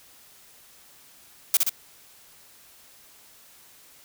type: noise with echo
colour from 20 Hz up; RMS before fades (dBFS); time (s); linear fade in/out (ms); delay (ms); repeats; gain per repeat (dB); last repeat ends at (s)
blue; -18; 1.54-1.57; 2; 62; 2; -3; 1.694
effects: white hiss -53 dBFS RMS until 4.04 s